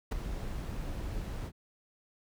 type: noise with ADSR envelope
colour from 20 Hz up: brown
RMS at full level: -27 dBFS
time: 0.11-1.52 s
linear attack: 12 ms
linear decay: 10 ms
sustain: -10 dB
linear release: 60 ms
effects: none